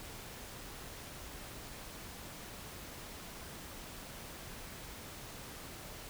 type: silence
effects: pink hiss -48 dBFS RMS until 6.09 s